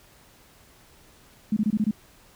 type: tone bursts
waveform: sine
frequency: 212.8 Hz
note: G#3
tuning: 42 cents sharp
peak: -19 dBFS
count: 6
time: 1.52-1.911 s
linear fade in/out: 5 ms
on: 46 ms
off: 23 ms
effects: pink hiss -55 dBFS RMS until 2.35 s